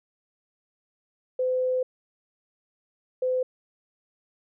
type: tone bursts at uneven times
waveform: sine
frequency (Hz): 510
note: C5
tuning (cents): -44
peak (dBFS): -22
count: 2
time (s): 1.39-1.83 / 3.22-3.43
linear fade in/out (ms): 5
effects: none